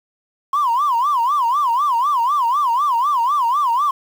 triangle tone with vibrato, 1049 Hz, C6, 4 cents sharp, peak -11 dBFS, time 0.53-3.91 s, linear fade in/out 5 ms, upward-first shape sine, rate 4 Hz, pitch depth 230 cents each way, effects tanh soft clip ceiling -11 dBFS + 7-bit

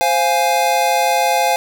square chord, F minor, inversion second, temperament equal, 523.3 / 698.5 / 830.6 Hz, C5 / F5 / Ab5, 0 / 0 / 0 cents, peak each -21 / -18 / -17 dBFS, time 0.01-1.56 s, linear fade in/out 0 ms, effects none

